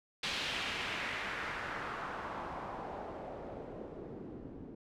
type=noise with low-pass filter sweep; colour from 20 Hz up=white; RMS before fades=-41 dBFS; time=0.23-4.75 s; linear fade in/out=5 ms; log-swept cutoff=3600 to 270 Hz; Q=1.7; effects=none